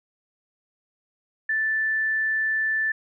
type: tone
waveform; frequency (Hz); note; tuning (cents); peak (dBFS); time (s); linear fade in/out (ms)
sine; 1760; A6; 0; -21; 1.49-2.92; 5
effects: none